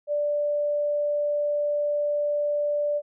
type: tone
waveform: sine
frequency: 587 Hz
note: D5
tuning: 1 cent flat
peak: -22 dBFS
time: 0.07-3.02 s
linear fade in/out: 50 ms
effects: none